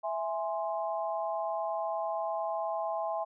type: chord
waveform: sine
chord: E augmented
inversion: none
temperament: equal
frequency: 659.3 / 830.6 / 1046.5 Hz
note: E5 / G#5 / B#5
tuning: 0 / 0 / 0 cents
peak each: -33 / -35 / -38 dBFS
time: 0.03-3.25 s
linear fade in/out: 20 ms
effects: none